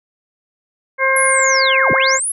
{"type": "harmonic tone", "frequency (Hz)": 532, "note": "C5", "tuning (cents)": 29, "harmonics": [1, 2, 3, 4], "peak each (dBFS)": [-18, -18, -18, -16], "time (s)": [0.98, 2.2], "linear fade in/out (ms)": 50}
{"type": "linear two-way sweep", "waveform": "sine", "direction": "down then up", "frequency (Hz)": [11290, 82.41, 11290], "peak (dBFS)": -17, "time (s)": [1.16, 2.32], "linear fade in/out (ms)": 5, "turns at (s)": 1.92}
{"effects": []}